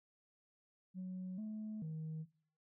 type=tone with pitch steps; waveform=sine; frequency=184.7 / 215.4 / 157.7 Hz; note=F#3 / A3 / D#3; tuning=-3 / -37 / +24 cents; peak=-39 dBFS; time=0.94-2.26 s; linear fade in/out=50 ms; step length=440 ms; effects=noise-tail reverb RT60 0.5 s tail -18 dB re dry + tanh soft clip ceiling -39 dBFS